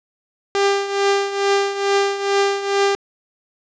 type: tone with tremolo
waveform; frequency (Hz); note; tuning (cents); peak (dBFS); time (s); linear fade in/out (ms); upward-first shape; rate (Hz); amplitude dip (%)
sawtooth; 398.1; G4; +27; -9; 0.55-2.95; 0; triangle; 2.3; 75
effects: resampled to 16000 Hz + 8-bit